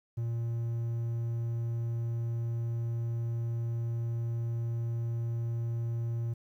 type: tone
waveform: triangle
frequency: 116.54 Hz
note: A#2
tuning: in tune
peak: -28 dBFS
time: 0.17-6.34 s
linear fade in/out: 10 ms
effects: 11-bit